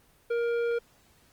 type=tone with tanh clipping; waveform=sine; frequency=470 Hz; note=A#4; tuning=14 cents sharp; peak=-27 dBFS; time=0.3-0.79 s; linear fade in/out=10 ms; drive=11 dB; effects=pink hiss -62 dBFS RMS until 1.32 s + Opus 24 kbps